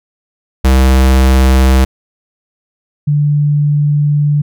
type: tone pair in turn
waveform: square / sine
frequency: 65.41 / 146.84 Hz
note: C2 / D3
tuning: 0 / 0 cents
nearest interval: octave + major second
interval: 1400 cents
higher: second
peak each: -6 / -8 dBFS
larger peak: first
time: 0.64-1.85 / 3.07-4.42 s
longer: second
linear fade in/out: 10 ms
effects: none